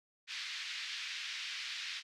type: band-pass noise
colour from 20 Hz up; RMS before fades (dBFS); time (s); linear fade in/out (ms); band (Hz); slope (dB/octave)
pink; -42; 0.27-2.03; 50; 1900 to 5000; 24
effects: none